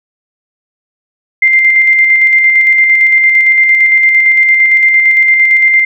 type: tone with tremolo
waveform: sine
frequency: 2093 Hz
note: C7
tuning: in tune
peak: -3 dBFS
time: 1.42-5.85 s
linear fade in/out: 5 ms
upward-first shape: square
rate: 8.8 Hz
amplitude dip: 30%
effects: none